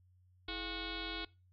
sine tone with frequency modulation, 1832 Hz, A#6, 31 cents flat, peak -38 dBFS, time 0.48-1.25 s, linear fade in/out 5 ms, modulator 376 Hz, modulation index 5.8, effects noise-tail reverb RT60 0.3 s tail -23 dB re dry + added 91 Hz sine -64 dBFS peak until 1.52 s

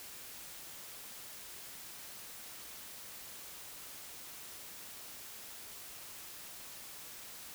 silence, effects white hiss -49 dBFS RMS until 7.54 s

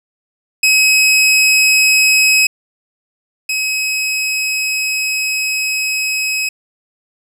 sawtooth tone pair in turn, 2550 / 2550 Hz, D#7 / D#7, +42 / +42 cents, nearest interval unison, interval 0 cents, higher neither, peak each -5 / -12 dBFS, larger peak first, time 0.63-2.47 / 3.49-6.49 s, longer second, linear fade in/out 5 ms, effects low-pass 12000 Hz 12 dB/octave + 7-bit

